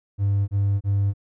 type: tone bursts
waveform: triangle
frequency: 100 Hz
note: G2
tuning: 35 cents sharp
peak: -15 dBFS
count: 3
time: 0.18-1.138 s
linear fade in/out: 50 ms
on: 300 ms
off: 29 ms
effects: tanh soft clip ceiling -13 dBFS